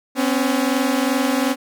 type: tone pair together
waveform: sawtooth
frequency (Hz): 253.8 / 276.5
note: B3 / C#4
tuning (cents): +47 / -4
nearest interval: minor second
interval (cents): 149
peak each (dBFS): -16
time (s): 0.15-1.56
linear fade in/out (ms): 50
effects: none